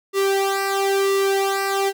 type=tone with flanger; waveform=sawtooth; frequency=392 Hz; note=G4; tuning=in tune; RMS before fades=-20 dBFS; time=0.13-1.93 s; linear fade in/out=50 ms; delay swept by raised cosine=1.3 to 2.26 ms; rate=1 Hz; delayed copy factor=-0.85; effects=none